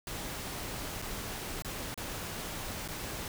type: noise with dropouts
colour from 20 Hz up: pink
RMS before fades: -39 dBFS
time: 0.07-3.28 s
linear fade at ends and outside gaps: 1 ms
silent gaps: 1.017-1.023 / 1.622-1.647 / 1.943-1.976 / 2.878-2.886 s
effects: none